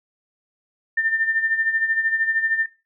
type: tone with tremolo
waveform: sine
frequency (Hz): 1800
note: A6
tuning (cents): +39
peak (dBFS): -16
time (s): 0.97-2.66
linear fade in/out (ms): 5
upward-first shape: sine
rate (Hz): 13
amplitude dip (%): 70
effects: noise-tail reverb RT60 0.3 s tail -19 dB re dry